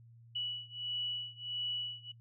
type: beating tone pair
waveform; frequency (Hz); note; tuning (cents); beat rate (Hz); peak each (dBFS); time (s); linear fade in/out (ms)
sine; 2944 / 2945.5; F#7 / F#7; -9 / -8; 1.5; -39 / -40; 0.35-2.12; 10
effects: noise-tail reverb RT60 0.1 s tail -19 dB re dry + added 116 Hz sine -55 dBFS peak until 2.2 s